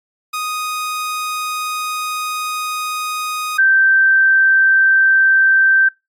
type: tone pair in turn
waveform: sawtooth / sine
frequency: 1244.5 / 1560.3 Hz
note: D#6 / G6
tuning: 0 / -9 cents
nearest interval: major third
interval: 391 cents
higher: second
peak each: -16 / -8 dBFS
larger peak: second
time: 0.33-3.58 / 3.58-5.89 s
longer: first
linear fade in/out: 10 ms
effects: noise-tail reverb RT60 0.2 s tail -22 dB re dry + MP3 64 kbps